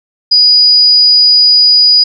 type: tone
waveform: sine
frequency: 4920 Hz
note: D#8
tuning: 20 cents flat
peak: -3 dBFS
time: 0.31-2.04 s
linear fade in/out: 10 ms
effects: none